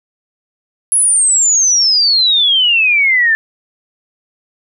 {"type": "exponential sweep", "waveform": "sine", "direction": "down", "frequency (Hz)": [10690, 1752], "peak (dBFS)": -8, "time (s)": [0.92, 3.35], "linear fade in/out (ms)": 0, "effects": []}